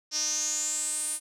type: tone with band-pass filter sweep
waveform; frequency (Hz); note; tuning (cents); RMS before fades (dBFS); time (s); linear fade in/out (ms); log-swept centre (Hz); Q
sawtooth; 304.6; D#4; -37; -30; 0.11-1.2; 50; 5500 to 9500; 9.8
effects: none